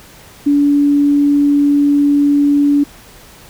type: tone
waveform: sine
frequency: 287.2 Hz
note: D4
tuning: 39 cents flat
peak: -8 dBFS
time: 0.46-2.84 s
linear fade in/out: 10 ms
effects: pink hiss -40 dBFS RMS until 3.49 s